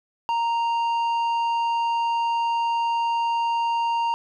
sine tone with tanh clipping, 930 Hz, A#5, 4 cents flat, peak -22 dBFS, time 0.29-4.14 s, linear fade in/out 0 ms, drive 8 dB, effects none

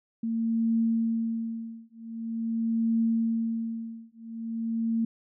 sine tone with tremolo, 227.4 Hz, A#3, 43 cents flat, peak -21 dBFS, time 0.23-5.05 s, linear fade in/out 5 ms, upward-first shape triangle, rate 0.45 Hz, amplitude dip 100%, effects none

